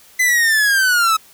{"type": "linear sweep", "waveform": "45% pulse", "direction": "down", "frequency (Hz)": [2034, 1276], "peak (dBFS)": -12, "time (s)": [0.19, 1.17], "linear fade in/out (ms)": 10, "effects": ["white hiss -47 dBFS RMS until 1.33 s"]}